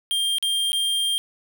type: tone with dropouts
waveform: square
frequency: 3195 Hz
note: G7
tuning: 32 cents sharp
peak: -21 dBFS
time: 0.11-1.18 s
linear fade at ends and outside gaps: 0 ms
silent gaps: 0.384-0.426 / 0.72-0.73 s
effects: none